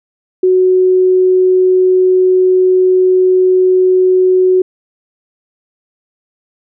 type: tone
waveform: sine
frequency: 370 Hz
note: F#4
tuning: in tune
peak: -6 dBFS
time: 0.43-4.62 s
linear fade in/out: 5 ms
effects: none